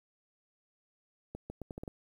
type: accelerating click train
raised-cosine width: 2 ms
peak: -27 dBFS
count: 7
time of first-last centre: 1.35-1.878 s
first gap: 150 ms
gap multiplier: 0.78
effects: 10-bit